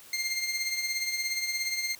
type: tone with tremolo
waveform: 20% pulse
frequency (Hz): 2110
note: C7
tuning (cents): +14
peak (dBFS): -21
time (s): 0.13-1.95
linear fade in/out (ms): 2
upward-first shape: triangle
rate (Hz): 17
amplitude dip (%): 60
effects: white hiss -51 dBFS RMS until 1.99 s